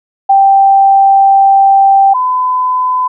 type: tone pair in turn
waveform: sine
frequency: 784 / 1010.2 Hz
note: G5 / B5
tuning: 0 / +39 cents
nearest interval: major third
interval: 439 cents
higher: second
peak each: -3 / -9 dBFS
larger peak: first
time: 0.29-2.14 / 2.14-3.08 s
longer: first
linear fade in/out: 10 ms
effects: none